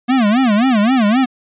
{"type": "tone with vibrato", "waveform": "square", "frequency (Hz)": 233.1, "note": "A#3", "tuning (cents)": 0, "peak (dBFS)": -11, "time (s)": [0.08, 1.26], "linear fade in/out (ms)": 20, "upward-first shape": "sine", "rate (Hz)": 3.8, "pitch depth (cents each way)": 240, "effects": ["resampled to 8000 Hz"]}